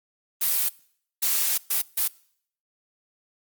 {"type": "noise bursts at uneven times", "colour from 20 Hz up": "blue", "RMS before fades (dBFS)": -23, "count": 4, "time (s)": [[0.41, 0.69], [1.22, 1.58], [1.7, 1.82], [1.97, 2.08]], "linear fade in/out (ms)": 10, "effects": ["noise-tail reverb RT60 0.6 s tail -23 dB re dry", "Opus 32 kbps"]}